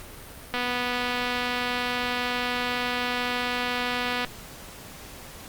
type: click train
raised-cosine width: 0.3 ms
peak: -12 dBFS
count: 913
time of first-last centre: 0.54-4.247 s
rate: 246 Hz
effects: pink hiss -43 dBFS RMS until 5.48 s + Opus 48 kbps